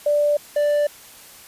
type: tone pair in turn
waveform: sine / triangle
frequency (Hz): 587.3 / 587.3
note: D5 / D5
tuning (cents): 0 / 0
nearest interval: unison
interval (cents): 0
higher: neither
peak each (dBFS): -15 / -14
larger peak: second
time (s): 0.06-0.37 / 0.56-0.87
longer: neither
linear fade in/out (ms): 5
effects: white hiss -44 dBFS RMS until 1.47 s + resampled to 32000 Hz